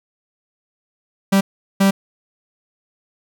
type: tone bursts at uneven times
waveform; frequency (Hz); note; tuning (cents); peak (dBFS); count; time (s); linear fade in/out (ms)
45% pulse; 195.3; G3; -6; -11; 2; 1.32-1.41 / 1.8-1.91; 10
effects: none